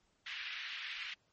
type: band-pass noise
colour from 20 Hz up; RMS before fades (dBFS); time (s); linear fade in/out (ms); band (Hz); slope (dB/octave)
pink; -44; 0.26-1.14; 5; 1800 to 3500; 24
effects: pink hiss -75 dBFS RMS until 1.32 s + MP3 32 kbps